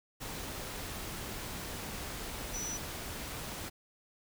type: tone in noise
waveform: sine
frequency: 5920 Hz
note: F#8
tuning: in tune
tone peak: -37 dBFS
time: 2.53-2.78 s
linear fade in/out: 20 ms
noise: pink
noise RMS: -41 dBFS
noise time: 0.2-3.7 s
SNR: +1 dB
effects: none